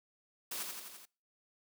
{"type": "noise with echo", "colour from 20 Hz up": "white", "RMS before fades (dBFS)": -40, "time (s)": [0.51, 0.63], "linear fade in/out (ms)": 5, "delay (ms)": 85, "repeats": 5, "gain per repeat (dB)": -3, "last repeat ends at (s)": 1.055, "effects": ["noise-tail reverb RT60 0.4 s tail -26 dB re dry", "high-pass 200 Hz 12 dB/octave"]}